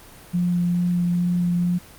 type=tone with vibrato; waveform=sine; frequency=175.7 Hz; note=F3; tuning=11 cents sharp; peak=-18 dBFS; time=0.33-1.79 s; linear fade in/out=20 ms; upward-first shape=sine; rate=2.3 Hz; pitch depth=10 cents each way; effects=pink hiss -45 dBFS RMS until 1.98 s + Opus 24 kbps